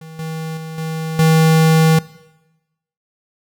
square tone with level steps, 160 Hz, D#3, 49 cents sharp, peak -34 / -24 / -28 / -22 / -10 dBFS, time 0.01-1.99 s, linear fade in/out 5 ms, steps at 0.19 / 0.57 / 0.78 / 1.19 s, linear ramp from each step 2 ms, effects noise-tail reverb RT60 1.0 s tail -19 dB re dry

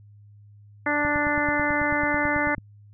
harmonic tone, 293.7 Hz, D4, in tune, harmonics 1 / 2 / 3 / 4 / 5 / 6 / 7, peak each -28 / -29 / -29 / -32 / -29 / -28 / -28 dBFS, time 0.86-2.55 s, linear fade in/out 5 ms
click train, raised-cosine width 5 ms, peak -21 dBFS, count 15, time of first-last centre 1.05-2.582 s, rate 9.14 Hz
effects added 103 Hz sine -47 dBFS peak until 2.93 s

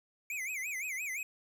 square tone with vibrato, 2266 Hz, C#7, 37 cents sharp, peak -36 dBFS, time 0.3-1.23 s, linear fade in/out 2 ms, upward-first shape sine, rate 5.8 Hz, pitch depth 210 cents each way, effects 13-bit

